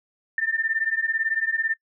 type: beating tone pair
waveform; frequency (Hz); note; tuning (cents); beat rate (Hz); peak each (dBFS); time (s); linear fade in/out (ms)
sine; 1786 / 1804; A6 / A6; +25 / +43; 18; -25; 0.38-1.74; 2
effects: noise-tail reverb RT60 0.1 s tail -24 dB re dry